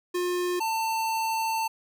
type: tone pair in turn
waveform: square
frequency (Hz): 356.7 / 893.9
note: F4 / A5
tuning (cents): +37 / +27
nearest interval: octave + major third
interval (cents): 1590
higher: second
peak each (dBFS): -26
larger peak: neither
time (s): 0.14-0.6 / 0.6-1.68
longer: second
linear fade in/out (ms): 10
effects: none